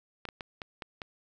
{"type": "clicks", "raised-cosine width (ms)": 0.3, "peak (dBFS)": -22, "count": 6, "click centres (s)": [0.253, 0.288, 0.408, 0.618, 0.822, 1.018], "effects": []}